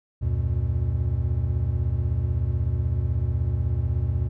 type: tone cluster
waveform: triangle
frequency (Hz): 72.7 / 88.9 / 119.8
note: D2 / F2 / A#2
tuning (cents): -17 / +31 / +48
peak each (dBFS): -24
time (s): 0.21-4.29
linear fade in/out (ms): 20
effects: none